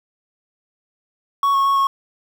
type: tone with pitch steps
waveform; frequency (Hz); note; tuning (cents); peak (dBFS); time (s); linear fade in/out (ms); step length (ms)
triangle; 1115 / 1097 / 1105 / 1095; C#6 / C#6 / C#6 / C#6; +10 / -18 / -6 / -22; -12; 1.43-1.87; 2; 110
effects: 7-bit